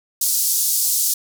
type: band-pass noise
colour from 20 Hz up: white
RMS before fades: -19 dBFS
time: 0.21-1.14 s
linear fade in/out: 5 ms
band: 5000 to 16000 Hz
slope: 24 dB/octave
effects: none